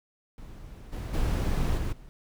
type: noise with level steps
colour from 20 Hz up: brown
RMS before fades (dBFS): -44 / -34 / -26 / -30 / -48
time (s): 0.38-2.09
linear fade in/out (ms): 0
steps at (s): 0.92 / 1.13 / 1.77 / 1.92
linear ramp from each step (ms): 10
effects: none